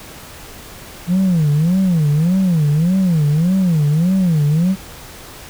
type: tone with vibrato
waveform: sine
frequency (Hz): 167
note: E3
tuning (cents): +23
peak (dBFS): -9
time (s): 1.07-4.76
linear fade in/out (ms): 50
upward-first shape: sine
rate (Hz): 1.7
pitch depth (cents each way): 240
effects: tanh soft clip ceiling -10 dBFS + pink hiss -36 dBFS RMS until 5.49 s